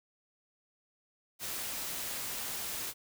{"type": "noise", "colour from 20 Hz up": "white", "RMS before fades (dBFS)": -38, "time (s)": [1.39, 2.94], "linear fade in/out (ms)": 50, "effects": []}